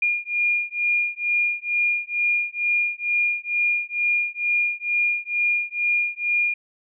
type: beating tone pair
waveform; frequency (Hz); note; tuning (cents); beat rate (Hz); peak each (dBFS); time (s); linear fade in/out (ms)
sine; 2419 / 2421.2; D#7 / D#7; -49 / -48; 2.2; -23; 0.02-6.54; 5
effects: none